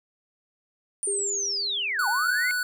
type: linear two-way sweep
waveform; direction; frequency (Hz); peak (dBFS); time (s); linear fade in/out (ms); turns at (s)
sine; down then up; 9310 to 780 to 2184; -25; 1.03-2.51; 0; 2.08
type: tone with exponential decay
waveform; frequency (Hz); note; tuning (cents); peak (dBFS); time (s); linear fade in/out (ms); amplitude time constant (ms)
sine; 400; G4; +35; -27; 1.07-2.41; 5; 290
type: tone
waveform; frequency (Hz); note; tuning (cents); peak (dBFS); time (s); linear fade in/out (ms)
square; 1480; F#6; 0; -25; 1.99-2.63; 2
effects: none